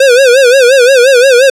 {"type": "tone with vibrato", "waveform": "square", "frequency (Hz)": 513, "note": "C5", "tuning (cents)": -34, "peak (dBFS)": -3, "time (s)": [0, 1.5], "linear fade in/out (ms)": 5, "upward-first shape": "sine", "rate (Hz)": 5.7, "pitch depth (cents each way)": 130, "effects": ["low-pass 9000 Hz 12 dB/octave"]}